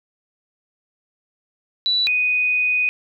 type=tone pair in turn; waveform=sine; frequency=3951 / 2489 Hz; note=B7 / D#7; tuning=0 / 0 cents; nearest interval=minor sixth; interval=800 cents; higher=first; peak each=-16 dBFS; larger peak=neither; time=1.86-2.07 / 2.07-2.89 s; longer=second; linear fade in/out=0 ms; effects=none